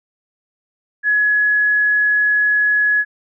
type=tone; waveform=sine; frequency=1688 Hz; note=G#6; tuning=28 cents sharp; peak=-12 dBFS; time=1.03-3.05 s; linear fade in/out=50 ms; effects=none